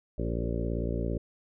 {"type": "harmonic tone with a mistuned harmonic", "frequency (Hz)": 57.7, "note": "A#1", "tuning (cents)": -17, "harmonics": [1, 2, 3, 4, 5, 6, 7, 8, 9, 10], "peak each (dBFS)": [-32, -35, -37, -38, -39, -40, -40, -41, -42, -42], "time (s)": [0.18, 1.18], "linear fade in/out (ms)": 5, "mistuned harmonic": 7, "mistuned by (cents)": -24, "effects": []}